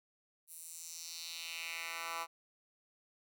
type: tone with high-pass filter sweep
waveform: 10% pulse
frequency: 166.3 Hz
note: E3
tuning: 16 cents sharp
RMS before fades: -44 dBFS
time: 0.47-2.27 s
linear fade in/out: 50 ms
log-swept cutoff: 11000 to 1100 Hz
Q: 2.1
effects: none